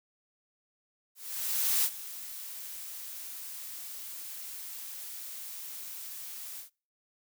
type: noise with ADSR envelope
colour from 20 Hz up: blue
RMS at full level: -26 dBFS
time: 1.15-6.7 s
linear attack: 690 ms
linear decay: 55 ms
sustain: -16 dB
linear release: 120 ms
effects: noise-tail reverb RT60 0.4 s tail -26 dB re dry